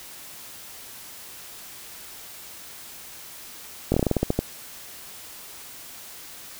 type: slowing click train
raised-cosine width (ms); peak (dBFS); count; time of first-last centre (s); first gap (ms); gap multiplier
2; -7; 11; 3.92-4.39; 21; 1.17
effects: white hiss -42 dBFS RMS until 6.59 s